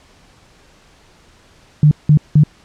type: tone bursts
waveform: sine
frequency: 150 Hz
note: D3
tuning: 37 cents sharp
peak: -5 dBFS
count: 3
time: 1.83-2.436 s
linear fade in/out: 2 ms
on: 82 ms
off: 180 ms
effects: pink hiss -49 dBFS RMS until 2.64 s + low-pass 7000 Hz 12 dB/octave